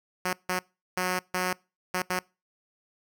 5% pulse tone bursts at uneven times, 182.8 Hz, F#3, 21 cents flat, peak -15 dBFS, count 6, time 0.25-0.33 / 0.49-0.59 / 0.97-1.19 / 1.34-1.53 / 1.94-2.02 / 2.1-2.19 s, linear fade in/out 2 ms, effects noise-tail reverb RT60 0.3 s tail -25 dB re dry

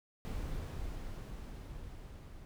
brown noise with level ramp, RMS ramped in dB -38 to -50 dBFS, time 0.25-2.45 s, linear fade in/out 0 ms, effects none

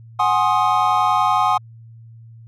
triangle chord, Ab dominant seventh, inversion third, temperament equal with one note detuned, 740 / 830.6 / 1058.7 / 1244.5 Hz, Gb5 / Ab5 / C6 / Eb6, 0 / 0 / +20 / 0 cents, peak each -18 dBFS, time 0.19-1.58 s, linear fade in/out 10 ms, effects added 114 Hz sine -39 dBFS peak until 2.47 s

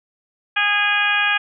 harmonic tone, 411.2 Hz, G#4, 17 cents flat, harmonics 2 / 3 / 4 / 5 / 6 / 7 / 8, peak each -26 / -26 / -19 / -30 / -20 / -26 / -28 dBFS, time 0.56-1.38 s, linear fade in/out 10 ms, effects none

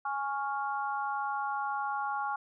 sine chord, Db major, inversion second, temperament equal, 830.6 / 1108.7 / 1396.9 Hz, Ab5 / Db6 / F6, 0 / 0 / 0 cents, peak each -33 / -36 / -37 dBFS, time 0.05-2.36 s, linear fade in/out 5 ms, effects none

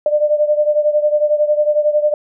sine beating tone pair, 596 / 607 Hz, D5 / D#5, +25 / -43 cents, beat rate 11 Hz, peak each -13 / -17 dBFS, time 0.06-2.14 s, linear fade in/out 2 ms, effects none

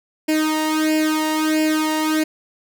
sawtooth tone with flanger, 311.1 Hz, D#4, in tune, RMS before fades -19 dBFS, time 0.28-2.24 s, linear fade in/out 10 ms, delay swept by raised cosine 0.4 to 1.07 ms, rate 1.5 Hz, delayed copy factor +0.85, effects none

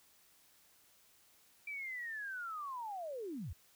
sine linear sweep, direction down, 2349 to 57.8 Hz, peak -40 dBFS, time 1.67-3.53 s, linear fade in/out 5 ms, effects white hiss -67 dBFS RMS until 3.75 s

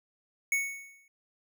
square tone with exponential decay, 2217 Hz, C#7, in tune, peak -24 dBFS, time 0.52-1.08 s, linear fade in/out 2 ms, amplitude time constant 120 ms, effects none

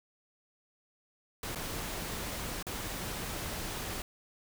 pink noise with dropouts, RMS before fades -38 dBFS, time 1.43-4.02 s, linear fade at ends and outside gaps 2 ms, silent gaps 1.549-1.557 / 2.627-2.667 s, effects none

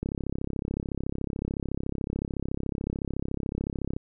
click train, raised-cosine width 3 ms, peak -17 dBFS, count 134, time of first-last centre 0.03-3.965 s, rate 33.8 Hz, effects none

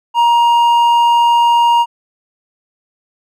sine tone with hard clipping, 943 Hz, A#5, 20 cents sharp, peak -9 dBFS, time 0.14-1.86 s, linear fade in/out 50 ms, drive 5 dB, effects none

